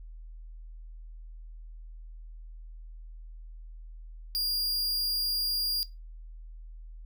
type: tone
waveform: 45% pulse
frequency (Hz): 4816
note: D8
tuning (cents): +43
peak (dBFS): -26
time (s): 4.35-5.83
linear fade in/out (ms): 0
effects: noise-tail reverb RT60 0.2 s tail -17 dB re dry + added 40 Hz sine -42 dBFS peak until 7.05 s